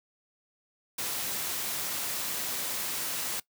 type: noise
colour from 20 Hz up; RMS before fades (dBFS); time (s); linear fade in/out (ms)
white; -33; 0.98-3.4; 5
effects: noise-tail reverb RT60 0.1 s tail -20 dB re dry + high-pass 100 Hz 12 dB/octave